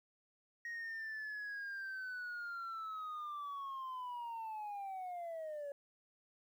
sine linear sweep, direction down, 1883 to 559 Hz, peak -39 dBFS, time 0.65-5.72 s, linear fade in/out 2 ms, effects tanh soft clip ceiling -40 dBFS + 12-bit

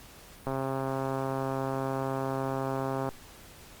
click train, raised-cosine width 1 ms, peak -18 dBFS, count 352, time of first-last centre 0.47-3.089 s, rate 134 Hz, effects pink hiss -51 dBFS RMS until 3.8 s + Opus 48 kbps

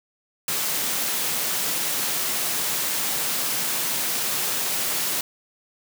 white high-pass noise, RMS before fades -25 dBFS, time 0.48-5.21 s, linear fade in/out 2 ms, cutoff 120 Hz, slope 96 dB/octave, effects none

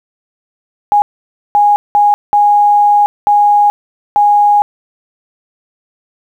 sine tone bursts at uneven times, 825 Hz, G#5, 12 cents flat, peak -5 dBFS, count 6, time 0.92-1.02 / 1.55-1.76 / 1.95-2.14 / 2.33-3.06 / 3.27-3.7 / 4.16-4.62 s, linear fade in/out 0 ms, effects 7-bit

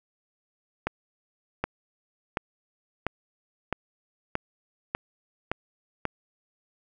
accelerating click train, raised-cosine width 0.5 ms, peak -11 dBFS, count 9, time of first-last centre 0.87-6.053 s, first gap 770 ms, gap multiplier 0.95, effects none

